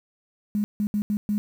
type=tone bursts at uneven times; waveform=sine; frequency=207.7 Hz; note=G#3; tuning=in tune; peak=-21 dBFS; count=5; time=0.55-0.64 / 0.8-0.87 / 0.94-1.02 / 1.1-1.17 / 1.29-1.38 s; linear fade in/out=0 ms; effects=8-bit